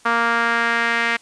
sawtooth tone with band-pass filter sweep, 232.9 Hz, A#3, 1 cent flat, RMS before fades -19 dBFS, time 0.05-1.17 s, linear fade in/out 10 ms, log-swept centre 1300 to 2000 Hz, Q 2.6, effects white hiss -51 dBFS RMS until 1.21 s + resampled to 22050 Hz

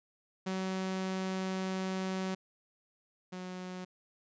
sawtooth tone pair in turn, 188.5 / 183.24 Hz, F#3 / F#3, +32 / -17 cents, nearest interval unison, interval 49 cents, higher first, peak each -29 / -36 dBFS, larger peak first, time 0.46-2.35 / 3.32-3.85 s, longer first, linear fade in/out 10 ms, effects resampled to 16000 Hz

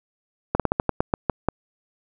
slowing click train, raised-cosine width 1 ms, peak -5 dBFS, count 10, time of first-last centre 0.55-1.486 s, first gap 47 ms, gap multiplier 1.19, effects none

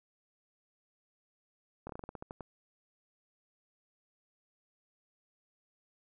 slowing click train, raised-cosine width 1 ms, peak -28 dBFS, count 11, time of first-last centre 1.87-2.407 s, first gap 24 ms, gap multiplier 1.17, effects none

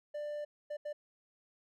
triangle tone bursts at uneven times, 592 Hz, D5, 14 cents sharp, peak -35 dBFS, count 3, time 0.14-0.45 / 0.7-0.77 / 0.85-0.93 s, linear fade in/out 10 ms, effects none

